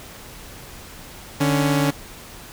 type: tone pair together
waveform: sawtooth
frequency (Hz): 148.1 / 278.8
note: D3 / C#4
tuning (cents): +15 / +10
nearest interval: major seventh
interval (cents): 1095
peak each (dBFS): -16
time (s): 1.4-1.91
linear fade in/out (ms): 10
effects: pink hiss -40 dBFS RMS until 2.52 s